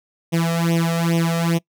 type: tone with flanger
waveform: sawtooth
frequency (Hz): 167.1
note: E3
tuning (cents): +24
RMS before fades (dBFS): -19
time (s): 0.32-1.59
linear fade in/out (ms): 20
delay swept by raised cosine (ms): 0.33 to 1.63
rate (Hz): 2.4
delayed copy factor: +1
effects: noise-tail reverb RT60 0.1 s tail -24 dB re dry